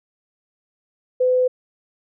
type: tone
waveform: sine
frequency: 506 Hz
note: B4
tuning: 42 cents sharp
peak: -14 dBFS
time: 1.2-1.48 s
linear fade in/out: 10 ms
effects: none